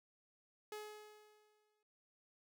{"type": "tone with exponential decay", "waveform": "sawtooth", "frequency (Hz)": 423.5, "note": "G#4", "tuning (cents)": 34, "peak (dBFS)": -40, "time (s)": [0.72, 1.83], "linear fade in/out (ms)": 2, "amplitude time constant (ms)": 240, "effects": []}